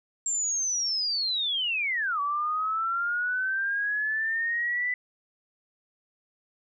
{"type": "linear two-way sweep", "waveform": "sine", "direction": "down then up", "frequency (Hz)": [7459, 1135, 1997], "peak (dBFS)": -25, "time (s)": [0.26, 4.94], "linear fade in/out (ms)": 2, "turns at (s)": 2.2, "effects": []}